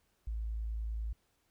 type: tone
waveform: sine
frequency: 55 Hz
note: A1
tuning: in tune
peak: -34 dBFS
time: 0.27-1.13 s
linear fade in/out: 5 ms
effects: pink hiss -75 dBFS RMS until 1.5 s